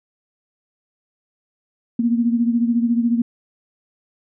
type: beating tone pair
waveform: sine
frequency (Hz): 233.1 / 247.1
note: A#3 / B3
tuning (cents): 0 / +1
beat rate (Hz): 14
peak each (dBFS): -16 / -22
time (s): 1.99-3.22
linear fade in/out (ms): 5
effects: none